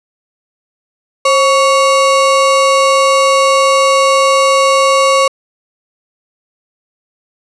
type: ring-modulated tone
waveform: square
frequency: 830.6 Hz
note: G#5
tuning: in tune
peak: -5 dBFS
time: 1.25-5.28 s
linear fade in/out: 5 ms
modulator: 294 Hz
effects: resampled to 22050 Hz + 7-bit